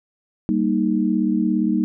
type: chord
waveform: sine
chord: Eb major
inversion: first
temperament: equal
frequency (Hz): 196 / 233.1 / 311.1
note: G3 / Bb3 / Eb4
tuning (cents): 0 / 0 / 0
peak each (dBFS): -21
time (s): 0.49-1.84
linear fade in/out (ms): 0
effects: none